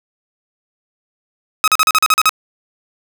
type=tone bursts; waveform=sawtooth; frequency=1272 Hz; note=D#6; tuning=38 cents sharp; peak=-5 dBFS; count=9; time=1.64-2.293 s; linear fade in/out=0 ms; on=37 ms; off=40 ms; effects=none